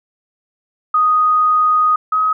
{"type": "tone pair in turn", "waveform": "sine", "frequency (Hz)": [1244.5, 1267.7], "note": ["D#6", "D#6"], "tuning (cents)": [0, 32], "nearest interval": "unison", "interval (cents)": 32, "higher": "second", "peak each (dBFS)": [-10, -12], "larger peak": "first", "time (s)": [[0.94, 1.96], [2.12, 2.33]], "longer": "first", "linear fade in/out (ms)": 5, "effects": []}